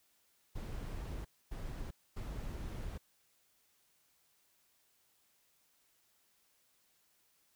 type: noise bursts at uneven times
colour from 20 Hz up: brown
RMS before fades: -42 dBFS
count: 3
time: 0.55-1.25 / 1.51-1.91 / 2.16-2.98 s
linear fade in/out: 10 ms
effects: white hiss -73 dBFS RMS until 7.55 s